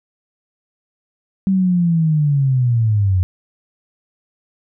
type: linear sweep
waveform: sine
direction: down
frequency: 194.5 to 88.8 Hz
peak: -12 dBFS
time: 1.47-3.23 s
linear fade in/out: 0 ms
effects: none